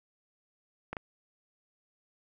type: clicks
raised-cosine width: 0.5 ms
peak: -21 dBFS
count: 2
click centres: 0.93 / 0.968 s
effects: none